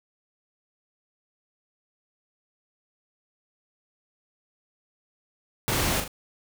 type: noise with echo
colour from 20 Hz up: pink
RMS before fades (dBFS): -26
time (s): 5.68-6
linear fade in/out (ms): 0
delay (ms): 39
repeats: 2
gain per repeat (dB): -6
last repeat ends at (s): 6.078
effects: none